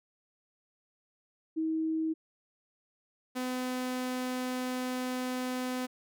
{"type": "tone pair in turn", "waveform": ["sine", "sawtooth"], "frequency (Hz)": [319.1, 253.3], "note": ["D#4", "B3"], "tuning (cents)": [44, 44], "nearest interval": "major third", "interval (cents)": 400, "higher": "first", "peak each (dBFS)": -28, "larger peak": "neither", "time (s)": [[1.56, 2.14], [3.35, 5.87]], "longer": "second", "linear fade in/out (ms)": 20, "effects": []}